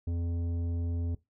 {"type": "tone with tanh clipping", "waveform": "triangle", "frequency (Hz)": 85.2, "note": "F2", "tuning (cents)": -42, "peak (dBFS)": -31, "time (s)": [0.07, 1.15], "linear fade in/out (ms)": 5, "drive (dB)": 15, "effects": ["noise-tail reverb RT60 0.2 s tail -19 dB re dry"]}